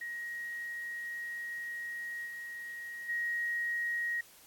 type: tone with level steps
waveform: sine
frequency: 1888 Hz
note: A#6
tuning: 22 cents sharp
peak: -37 / -40 / -31 dBFS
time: 0.01-4.21 s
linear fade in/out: 5 ms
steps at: 2.25 / 3.08 s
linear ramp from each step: 20 ms
effects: white hiss -58 dBFS RMS until 4.46 s + AAC 64 kbps

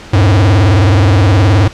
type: tone with vibrato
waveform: square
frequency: 99 Hz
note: G2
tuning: 18 cents sharp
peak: -6 dBFS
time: 0.13-1.68 s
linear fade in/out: 5 ms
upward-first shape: sine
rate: 19 Hz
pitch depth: 210 cents each way
effects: pink hiss -32 dBFS RMS until 1.73 s + low-pass 5000 Hz 12 dB/octave

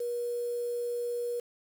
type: tone with quantisation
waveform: sine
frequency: 480.5 Hz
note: B4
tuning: 48 cents flat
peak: -30 dBFS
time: 0-1.4 s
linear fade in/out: 5 ms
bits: 8
effects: none

